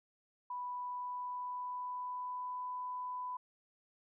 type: tone with pitch glide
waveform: sine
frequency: 987.8 to 998.1 Hz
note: B5 to B5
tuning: 0 to +18 cents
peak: -38 dBFS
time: 0.5-3.37 s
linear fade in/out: 5 ms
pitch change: +18 cents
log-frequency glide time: 0.71-2.68 s
effects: none